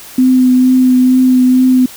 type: tone with vibrato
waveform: sine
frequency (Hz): 255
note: C4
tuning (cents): -44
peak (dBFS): -5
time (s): 0.18-1.86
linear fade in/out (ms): 5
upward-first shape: triangle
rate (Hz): 2.2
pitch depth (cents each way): 18
effects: white hiss -33 dBFS RMS until 1.96 s